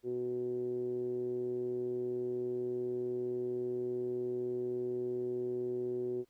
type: tone with low-pass filter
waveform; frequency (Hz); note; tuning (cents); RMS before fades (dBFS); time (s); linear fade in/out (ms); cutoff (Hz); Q
10% pulse; 123.47; B2; 0; -36; 0.03-6.25; 50; 370; 7.5
effects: pink hiss -75 dBFS RMS until 6.29 s